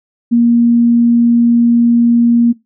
sine tone, 235.9 Hz, A#3, 21 cents sharp, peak -6 dBFS, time 0.31-2.53 s, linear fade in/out 20 ms, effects noise-tail reverb RT60 0.2 s tail -20 dB re dry

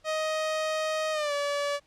sawtooth tone with pitch glide, 626 to 574 Hz, D#5 to D5, +10 to -40 cents, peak -23 dBFS, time 0.04-1.8 s, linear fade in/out 50 ms, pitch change -150 cents, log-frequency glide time 1.12-1.33 s, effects pink hiss -65 dBFS RMS until 1.86 s + low-pass 7000 Hz 12 dB/octave

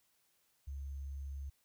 sine tone with sample-and-hold, 69.3 Hz, C#2, in tune, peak -40 dBFS, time 0.67-1.5 s, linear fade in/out 10 ms, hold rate 6300 Hz, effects white hiss -75 dBFS RMS until 1.64 s

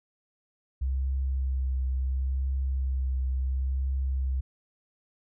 sine tone with vibrato, 65.7 Hz, C2, 8 cents sharp, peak -25 dBFS, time 0.81-4.41 s, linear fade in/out 10 ms, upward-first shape triangle, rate 0.72 Hz, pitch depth 26 cents each way, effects none

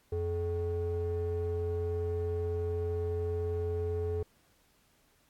triangle ring-modulated tone, 170 Hz, F3, 46 cents flat, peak -25 dBFS, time 0.12-4.23 s, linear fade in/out 5 ms, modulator 257 Hz, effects pink hiss -68 dBFS RMS until 5.29 s + AAC 64 kbps

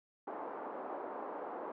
white band-pass noise, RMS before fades -43 dBFS, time 0.27-1.72 s, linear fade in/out 5 ms, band 290 to 1000 Hz, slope 24 dB/octave, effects none

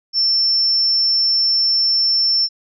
sine tone, 5380 Hz, E8, 34 cents sharp, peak -13 dBFS, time 0.13-2.49 s, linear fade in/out 50 ms, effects none

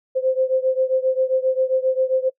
sine beating tone pair, 518 / 525.5 Hz, C5 / C5, -17 / +7 cents, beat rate 7.5 Hz, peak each -19 / -21 dBFS, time 0.15-2.3 s, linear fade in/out 20 ms, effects noise-tail reverb RT60 0.1 s tail -23 dB re dry

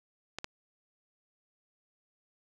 clicks, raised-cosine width 0.2 ms, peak -19 dBFS, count 2, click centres 0.386 / 0.444 s, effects none

